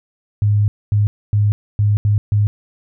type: tone bursts at uneven times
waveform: sine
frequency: 103.83 Hz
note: G#2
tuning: in tune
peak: -11 dBFS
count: 6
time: 0.42-0.68 / 0.92-1.07 / 1.33-1.52 / 1.79-1.97 / 2.05-2.18 / 2.32-2.47 s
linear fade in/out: 0 ms
effects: none